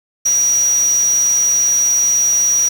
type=tone in noise; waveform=sine; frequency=5780 Hz; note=F#8; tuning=41 cents flat; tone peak=-11 dBFS; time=0.25-2.69 s; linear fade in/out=10 ms; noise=white; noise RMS=-29 dBFS; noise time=0.25-2.69 s; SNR=+15 dB; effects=none